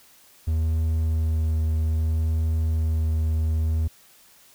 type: tone with vibrato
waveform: triangle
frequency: 79.6 Hz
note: D#2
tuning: 40 cents sharp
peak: -18 dBFS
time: 0.47-3.88 s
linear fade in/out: 10 ms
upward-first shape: sine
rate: 0.62 Hz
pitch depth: 11 cents each way
effects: white hiss -54 dBFS RMS until 4.54 s